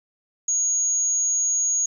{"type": "tone", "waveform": "sine", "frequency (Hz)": 6660, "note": "G#8", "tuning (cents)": 4, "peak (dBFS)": -19, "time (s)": [0.48, 1.86], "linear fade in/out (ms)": 5, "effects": ["9-bit"]}